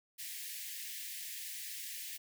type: high-pass noise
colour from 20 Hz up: white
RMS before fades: -44 dBFS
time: 0.18-2.18 s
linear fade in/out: 20 ms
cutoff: 1700 Hz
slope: 96 dB/octave
effects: none